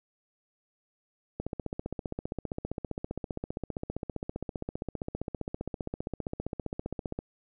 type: click train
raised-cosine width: 2 ms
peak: -20 dBFS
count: 89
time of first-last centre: 1.4-7.189 s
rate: 15.2 Hz
effects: none